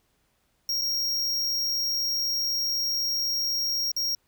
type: tone with dropouts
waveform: square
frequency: 5588 Hz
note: F8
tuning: in tune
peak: -25 dBFS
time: 0.69-4.15 s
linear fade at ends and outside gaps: 2 ms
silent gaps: 0.814-0.818 / 3.917-3.964 s
effects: pink hiss -70 dBFS RMS until 4.27 s